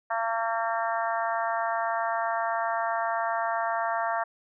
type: harmonic tone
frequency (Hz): 227.7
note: A#3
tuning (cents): -40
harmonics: 3 / 4 / 5 / 6 / 7 / 8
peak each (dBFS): -29 / -31 / -33 / -35 / -36 / -37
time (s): 0.1-4.24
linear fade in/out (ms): 10
effects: none